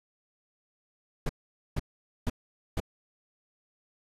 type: noise bursts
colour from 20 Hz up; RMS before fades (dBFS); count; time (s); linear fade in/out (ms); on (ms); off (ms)
brown; -28; 4; 1.26-2.802; 5; 33; 470
effects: resampled to 32000 Hz